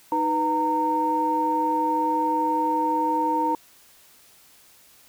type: tone cluster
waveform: sine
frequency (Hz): 310.9 / 493.9 / 921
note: D#4 / B4 / A#5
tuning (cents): -1 / 0 / -21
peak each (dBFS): -26 / -30 / -21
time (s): 0.12-3.55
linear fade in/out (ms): 2
effects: tanh soft clip ceiling -11 dBFS + white hiss -54 dBFS RMS until 5.08 s